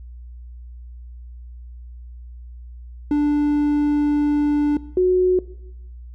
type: tone pair in turn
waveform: triangle / sine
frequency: 293.7 / 366.7 Hz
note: D4 / F#4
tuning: 0 / -15 cents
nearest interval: major third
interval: 385 cents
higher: second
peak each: -13 dBFS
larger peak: neither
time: 3.11-4.77 / 4.97-5.39 s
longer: first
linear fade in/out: 2 ms
effects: noise-tail reverb RT60 0.9 s tail -19 dB re dry + added 60 Hz sine -35 dBFS peak until 6.14 s